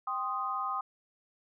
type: chord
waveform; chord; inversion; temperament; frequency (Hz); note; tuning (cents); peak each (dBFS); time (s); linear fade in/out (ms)
sine; C minor; second; equal; 784 / 1046.5 / 1244.5; G5 / C6 / Eb6; 0 / 0 / 0; -38 / -36 / -33; 0.07-0.81; 5
effects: none